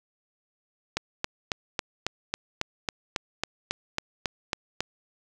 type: click train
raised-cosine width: 0.2 ms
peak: -9 dBFS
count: 15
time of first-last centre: 0.97-4.806 s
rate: 3.65 Hz
effects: none